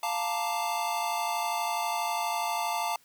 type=chord; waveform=square; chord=Bb major seventh; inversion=second; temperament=equal; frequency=698.5 / 880 / 932.3 / 1174.7 Hz; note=F5 / A5 / Bb5 / D6; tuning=0 / 0 / 0 / 0 cents; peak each=-34 / -32 / -37 / -37 dBFS; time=0.03-2.96 s; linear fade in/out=2 ms; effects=white hiss -62 dBFS RMS until 3.04 s